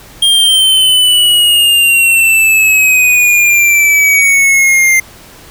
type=exponential sweep; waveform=square; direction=down; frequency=3222 to 2093 Hz; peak=-6 dBFS; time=0.22-5 s; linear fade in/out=5 ms; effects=pink hiss -36 dBFS RMS until 5.5 s